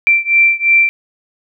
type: beating tone pair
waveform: sine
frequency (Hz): 2349 / 2351.9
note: D7 / D7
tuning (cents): 0 / +2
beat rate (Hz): 2.9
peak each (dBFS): -11 / -12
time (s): 0.07-0.89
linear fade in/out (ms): 0
effects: none